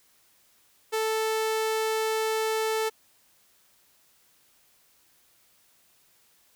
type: tone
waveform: sawtooth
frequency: 440 Hz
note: A4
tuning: in tune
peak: -21 dBFS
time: 0.92-2.9 s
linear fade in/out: 20 ms
effects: white hiss -63 dBFS RMS until 6.55 s